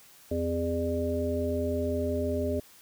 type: harmonic tone with a mistuned harmonic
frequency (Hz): 85.3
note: F2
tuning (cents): -40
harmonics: 1 / 3 / 5 / 7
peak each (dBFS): -32 / -32 / -32 / -32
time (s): 0.31-2.6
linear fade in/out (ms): 5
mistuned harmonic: 5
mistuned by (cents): -70
effects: white hiss -55 dBFS RMS until 2.81 s